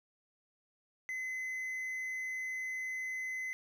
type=tone with hard clipping; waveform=triangle; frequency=2038 Hz; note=C7; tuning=46 cents flat; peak=-37 dBFS; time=1.09-3.53 s; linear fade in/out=0 ms; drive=6 dB; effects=none